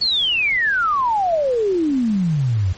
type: exponential sweep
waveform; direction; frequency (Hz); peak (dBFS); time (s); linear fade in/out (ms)
sine; down; 4508 to 86.9; -15; 0.01-2.73; 10
effects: pink hiss -41 dBFS RMS until 2.77 s + MP3 32 kbps